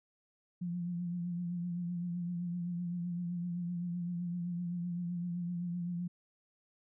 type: tone with vibrato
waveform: sine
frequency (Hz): 174.61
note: F3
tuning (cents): 0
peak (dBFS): -34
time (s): 0.61-6.08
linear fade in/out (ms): 10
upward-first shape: triangle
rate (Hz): 7.8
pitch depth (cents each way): 46
effects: none